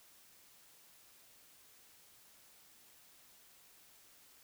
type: silence
effects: white hiss -63 dBFS RMS until 4.43 s